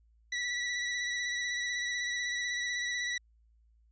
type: tone with vibrato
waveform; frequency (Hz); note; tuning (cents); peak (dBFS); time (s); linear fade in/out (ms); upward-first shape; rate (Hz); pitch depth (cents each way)
sawtooth; 1953; B6; -20; -28; 0.32-3.18; 5; sine; 16; 25
effects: added 56 Hz sine -62 dBFS peak until 3.91 s + resampled to 16000 Hz